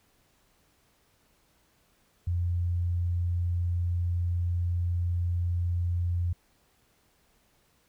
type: tone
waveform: sine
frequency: 87.31 Hz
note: F2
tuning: in tune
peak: -25 dBFS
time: 2.27-6.33 s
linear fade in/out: 5 ms
effects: pink hiss -67 dBFS RMS until 7.88 s